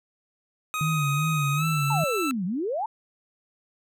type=tone with pitch glide; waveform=25% pulse; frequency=1253 to 1326 Hz; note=D#6 to E6; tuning=+12 to +10 cents; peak=-23 dBFS; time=0.74-2.31 s; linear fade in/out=0 ms; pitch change=+98 cents; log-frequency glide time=1.56-1.65 s
type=tone with vibrato; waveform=sine; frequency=149.5 Hz; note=D3; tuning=31 cents sharp; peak=-23 dBFS; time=0.81-2.04 s; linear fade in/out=2 ms; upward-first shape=sine; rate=2.6 Hz; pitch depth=110 cents each way
type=exponential two-way sweep; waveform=sine; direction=down then up; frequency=932.3 to 170.7 to 932.3 Hz; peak=-25 dBFS; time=1.9-2.86 s; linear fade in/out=5 ms; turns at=2.45 s
effects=none